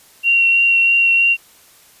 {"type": "tone with vibrato", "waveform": "sine", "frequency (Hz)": 2746, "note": "F7", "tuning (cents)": -30, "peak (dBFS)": -10, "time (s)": [0.23, 1.37], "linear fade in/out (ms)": 50, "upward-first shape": "triangle", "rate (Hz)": 3.1, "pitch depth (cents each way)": 13, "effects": ["white hiss -48 dBFS RMS until 2 s", "resampled to 32000 Hz"]}